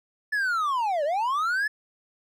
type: linear two-way sweep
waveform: triangle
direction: down then up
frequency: 1750 to 556 to 1750 Hz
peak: -21 dBFS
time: 0.32-1.68 s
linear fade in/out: 10 ms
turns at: 1.04 s
effects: none